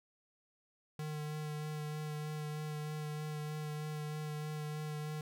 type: tone with vibrato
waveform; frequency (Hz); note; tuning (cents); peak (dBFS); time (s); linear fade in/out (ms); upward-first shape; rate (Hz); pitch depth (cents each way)
square; 151.8; D#3; -42; -39; 0.99-5.21; 2; sine; 3.2; 15
effects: none